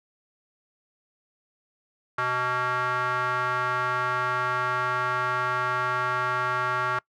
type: tone with band-pass filter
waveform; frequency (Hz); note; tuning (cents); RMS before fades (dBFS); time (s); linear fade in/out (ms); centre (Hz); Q
square; 125.5; B2; +28; -26; 2.18-6.99; 5; 1300; 4.2
effects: noise-tail reverb RT60 0.1 s tail -23 dB re dry